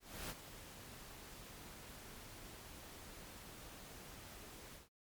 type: noise with ADSR envelope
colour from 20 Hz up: pink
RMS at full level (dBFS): -44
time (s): 0-4.89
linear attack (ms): 300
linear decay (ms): 34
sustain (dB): -10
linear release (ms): 150
effects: MP3 96 kbps